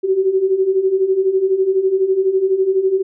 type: beating tone pair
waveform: sine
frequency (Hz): 372.5 / 384.5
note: F#4 / G4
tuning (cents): +12 / -33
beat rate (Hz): 12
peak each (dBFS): -19 / -14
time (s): 0.03-3.03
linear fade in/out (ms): 20
effects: none